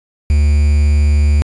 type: tone with quantisation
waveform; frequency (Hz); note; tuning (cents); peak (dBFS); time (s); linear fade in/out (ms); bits
triangle; 73.42; D2; 0; -6; 0.3-1.42; 0; 5
effects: resampled to 22050 Hz